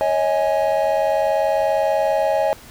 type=chord; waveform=triangle; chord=C# suspended second; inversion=none; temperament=equal with one note detuned; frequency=554.4 / 634.6 / 830.6 Hz; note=C#5 / D#5 / G#5; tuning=0 / +34 / 0 cents; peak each=-19 / -17 / -20 dBFS; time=0.01-2.53 s; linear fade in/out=0 ms; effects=pink hiss -43 dBFS RMS until 2.7 s